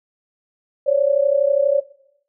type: tone pair together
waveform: sine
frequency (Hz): 543 / 575.3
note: C#5 / D5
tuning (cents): -36 / -36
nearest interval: minor second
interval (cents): 100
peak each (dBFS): -16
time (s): 0.86-1.81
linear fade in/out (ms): 20
effects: noise-tail reverb RT60 0.7 s tail -20 dB re dry